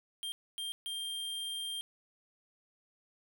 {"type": "tone bursts at uneven times", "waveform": "square", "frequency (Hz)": 3189, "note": "G7", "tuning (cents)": 29, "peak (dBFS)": -37, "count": 3, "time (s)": [[0.23, 0.32], [0.58, 0.72], [0.86, 1.81]], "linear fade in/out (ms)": 0, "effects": []}